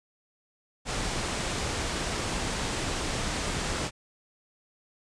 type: low-pass noise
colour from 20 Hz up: pink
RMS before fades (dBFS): -31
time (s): 0.85-3.91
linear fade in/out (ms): 50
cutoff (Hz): 9100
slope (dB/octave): 48
effects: none